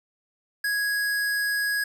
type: tone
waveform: square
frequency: 1661.2 Hz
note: G#6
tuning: in tune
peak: -24 dBFS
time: 0.64-1.84 s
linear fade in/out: 5 ms
effects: 9-bit